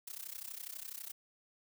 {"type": "noise with amplitude modulation", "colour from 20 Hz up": "blue", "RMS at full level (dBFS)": -42, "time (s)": [0.07, 1.12], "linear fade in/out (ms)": 5, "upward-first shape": "sine", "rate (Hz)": 32.1, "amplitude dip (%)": 90, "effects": []}